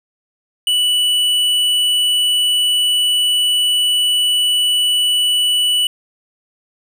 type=tone with tanh clipping; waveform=sine; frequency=2960 Hz; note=F#7; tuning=in tune; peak=-14 dBFS; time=0.67-5.87 s; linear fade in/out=2 ms; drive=11 dB; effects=none